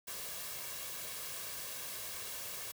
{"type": "noise with comb filter", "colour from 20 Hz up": "white", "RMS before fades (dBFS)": -43, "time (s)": [0.07, 2.72], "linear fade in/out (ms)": 10, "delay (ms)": 1.8, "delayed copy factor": 0.5, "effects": ["high-pass 60 Hz 12 dB/octave"]}